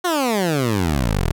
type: exponential sweep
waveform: 15% pulse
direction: down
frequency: 372.4 to 36.75 Hz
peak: -11 dBFS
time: 0.04-1.32 s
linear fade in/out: 10 ms
effects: none